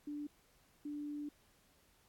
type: tone bursts at uneven times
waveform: sine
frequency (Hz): 293.7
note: D4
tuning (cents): 0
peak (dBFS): -40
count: 2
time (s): 0.07-0.27 / 0.85-1.29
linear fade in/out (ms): 5
effects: pink hiss -70 dBFS RMS until 2.08 s + AAC 64 kbps